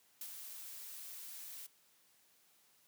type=noise with ADSR envelope; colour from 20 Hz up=blue; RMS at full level=-44 dBFS; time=0.21-1.67 s; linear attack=3 ms; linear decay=61 ms; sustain=-5 dB; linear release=12 ms; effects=white hiss -70 dBFS RMS until 2.87 s + high-pass 100 Hz 12 dB/octave